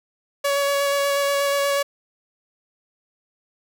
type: tone with vibrato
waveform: sawtooth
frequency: 563 Hz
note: C#5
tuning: 27 cents sharp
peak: -15 dBFS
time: 0.44-1.83 s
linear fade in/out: 10 ms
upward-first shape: square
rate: 8.3 Hz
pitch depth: 9 cents each way
effects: none